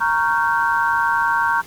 sine chord, G half-diminished seventh, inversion first, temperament equal with one note detuned, 932.3 / 1108.7 / 1396.9 / 1548.2 Hz, Bb5 / Db6 / F6 / G6, 0 / 0 / 0 / -22 cents, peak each -19 / -23 / -25 / -20 dBFS, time 0-1.62 s, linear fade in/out 20 ms, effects pink hiss -42 dBFS RMS until 1.66 s

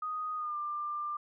sine tone with pitch glide, 1244.5 to 1191 Hz, D#6 to D6, 0 to +24 cents, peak -33 dBFS, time 0.02-1.17 s, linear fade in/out 5 ms, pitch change -76 cents, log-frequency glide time 0.36-0.56 s, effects none

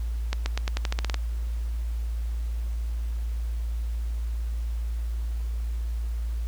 accelerating click train, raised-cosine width 0.2 ms, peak -11 dBFS, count 11, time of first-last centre 0.33-1.143 s, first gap 130 ms, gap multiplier 0.89, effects added 57 Hz sine -26 dBFS peak until 6.47 s + pink hiss -52 dBFS RMS until 6.47 s

